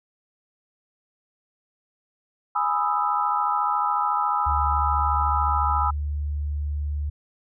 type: chord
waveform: sine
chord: E major seventh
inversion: first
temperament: equal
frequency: 830.6 / 987.8 / 1244.5 / 1318.5 Hz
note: G#5 / B5 / D#6 / E6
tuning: 0 / 0 / 0 / 0 cents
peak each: -26 dBFS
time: 2.55-5.91 s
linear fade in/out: 10 ms
type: tone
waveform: sine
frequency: 73.42 Hz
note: D2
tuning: in tune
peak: -24 dBFS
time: 4.46-7.1 s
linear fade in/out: 10 ms
effects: none